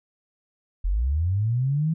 sine linear sweep, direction up, 39.7 to 164.81 Hz, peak -20 dBFS, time 0.84-1.94 s, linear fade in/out 10 ms, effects none

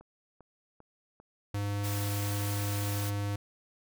click train, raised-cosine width 1 ms, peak -39 dBFS, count 4, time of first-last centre 0.01-1.2 s, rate 2.52 Hz
square tone, 101.7 Hz, G#2, 36 cents flat, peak -31 dBFS, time 1.54-3.36 s, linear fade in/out 5 ms
white noise, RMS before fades -40 dBFS, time 1.83-3.11 s, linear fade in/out 20 ms
effects none

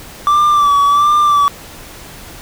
triangle tone with vibrato, 1164 Hz, D6, 16 cents flat, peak -6 dBFS, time 0.27-1.48 s, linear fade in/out 0 ms, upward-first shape sine, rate 1.4 Hz, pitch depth 45 cents each way, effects pink hiss -34 dBFS RMS until 2.41 s

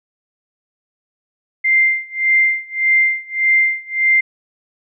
sine tone with tremolo, 2093 Hz, C7, in tune, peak -9 dBFS, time 1.64-4.21 s, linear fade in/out 10 ms, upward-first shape sine, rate 1.7 Hz, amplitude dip 95%, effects none

